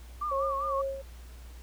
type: tone with vibrato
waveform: sine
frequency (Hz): 1148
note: D6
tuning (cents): -40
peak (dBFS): -29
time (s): 0.21-0.82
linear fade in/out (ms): 10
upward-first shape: sine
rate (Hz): 5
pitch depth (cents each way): 96
type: tone with tremolo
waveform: sine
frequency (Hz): 543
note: C#5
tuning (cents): -36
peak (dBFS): -28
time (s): 0.31-1.02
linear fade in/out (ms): 10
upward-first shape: sine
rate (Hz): 2.5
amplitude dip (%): 70
effects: added 60 Hz sine -44 dBFS peak until 1.62 s + pink hiss -56 dBFS RMS until 1.62 s